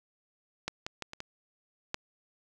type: clicks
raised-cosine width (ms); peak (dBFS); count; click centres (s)
0.2; -15 / -18 / -19 / -24 / -21 / -14; 6; 0.68 / 0.865 / 1.023 / 1.134 / 1.204 / 1.944
effects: none